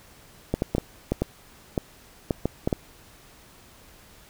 clicks, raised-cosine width 2 ms, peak -9 dBFS, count 11, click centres 0.54 / 0.621 / 0.75 / 0.782 / 1.12 / 1.22 / 1.778 / 2.308 / 2.456 / 2.675 / 2.728 s, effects pink hiss -52 dBFS RMS until 4.29 s

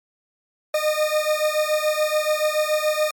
40% pulse beating tone pair, 608 / 615 Hz, D#5 / D#5, -40 / -20 cents, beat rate 7 Hz, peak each -21 dBFS, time 0.74-3.11 s, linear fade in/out 5 ms, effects MP3 96 kbps

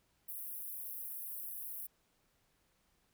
pink high-pass noise, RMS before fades -44 dBFS, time 0.28-1.87 s, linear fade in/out 10 ms, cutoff 11000 Hz, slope 48 dB/octave, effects pink hiss -75 dBFS RMS until 3.13 s

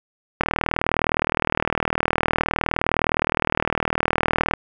click train, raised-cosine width 0.5 ms, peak -3 dBFS, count 164, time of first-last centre 0.41-4.537 s, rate 39.5 Hz, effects none

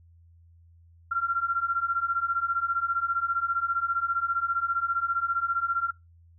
sine beating tone pair, 1365 / 1380 Hz, F6 / F6, -40 / -21 cents, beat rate 15 Hz, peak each -28 / -26 dBFS, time 1.11-5.91 s, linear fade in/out 10 ms, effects noise-tail reverb RT60 0.2 s tail -23 dB re dry + added 84 Hz sine -53 dBFS peak until 6.38 s

